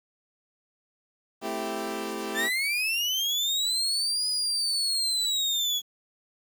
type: chord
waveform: 20% pulse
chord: A minor seventh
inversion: none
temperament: equal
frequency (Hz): 220 / 261.6 / 329.6 / 392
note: A3 / C4 / E4 / G4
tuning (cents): 0 / 0 / 0 / 0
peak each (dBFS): -31 / -34 / -31 / -29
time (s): 1.41-2.5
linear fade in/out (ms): 50
type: linear two-way sweep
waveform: 35% pulse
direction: up then down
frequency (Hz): 1720 to 4978 to 3344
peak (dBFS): -23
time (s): 2.34-5.82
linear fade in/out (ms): 50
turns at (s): 4.28
effects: 9-bit